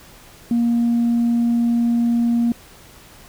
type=tone; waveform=sine; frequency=235.5 Hz; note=A#3; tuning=18 cents sharp; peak=-13 dBFS; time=0.51-2.52 s; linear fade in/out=2 ms; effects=tanh soft clip ceiling -12 dBFS + pink hiss -45 dBFS RMS until 3.28 s